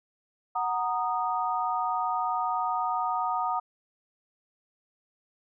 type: chord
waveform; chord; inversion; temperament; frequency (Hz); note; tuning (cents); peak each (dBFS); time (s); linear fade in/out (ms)
sine; D# minor; first; equal with one note detuned; 740 / 932.3 / 1237.3; F#5 / A#5 / D#6; 0 / 0 / -10; -30; 0.55-3.6; 10
effects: none